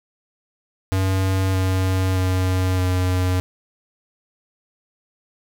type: tone with pitch steps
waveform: square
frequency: 95 / 93.85 / 92.72 / 91.61 Hz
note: F#2 / F#2 / F#2 / F#2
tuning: +46 / +25 / +4 / -17 cents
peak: -18 dBFS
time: 0.92-3.4 s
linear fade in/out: 0 ms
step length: 620 ms
effects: none